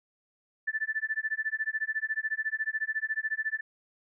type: tone with tremolo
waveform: sine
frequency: 1758 Hz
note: A6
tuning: 2 cents flat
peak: -25 dBFS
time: 0.67-3.61 s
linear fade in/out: 10 ms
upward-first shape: sine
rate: 14 Hz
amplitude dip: 100%
effects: none